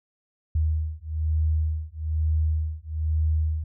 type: beating tone pair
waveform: sine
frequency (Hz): 77.78 / 78.88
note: D#2 / D#2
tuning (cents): 0 / +24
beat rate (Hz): 1.1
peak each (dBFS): -25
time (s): 0.55-3.64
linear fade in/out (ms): 5
effects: none